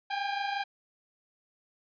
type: tone pair together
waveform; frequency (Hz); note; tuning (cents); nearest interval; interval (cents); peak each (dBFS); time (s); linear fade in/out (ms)
sawtooth; 794 / 819.6; G5 / G#5; +22 / -23; minor second; 55; -28 / -31; 0.1-0.64; 10
effects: resampled to 11025 Hz